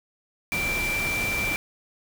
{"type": "tone in noise", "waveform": "sine", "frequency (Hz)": 2349, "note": "D7", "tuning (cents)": 0, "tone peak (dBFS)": -25, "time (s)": [0.52, 1.56], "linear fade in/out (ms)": 0, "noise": "pink", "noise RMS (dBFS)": -31, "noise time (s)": [0.52, 1.56], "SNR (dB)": 3, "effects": []}